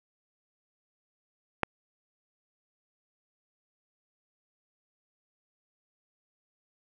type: click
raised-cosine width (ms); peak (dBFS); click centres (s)
0.5; -9; 1.633
effects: none